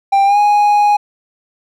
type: tone with pitch glide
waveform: triangle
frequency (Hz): 790 to 827.8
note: G5 to G#5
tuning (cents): +13 to -6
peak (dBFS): -6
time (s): 0.12-0.97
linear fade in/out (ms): 10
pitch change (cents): +81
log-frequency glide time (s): 0.25-0.38
effects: none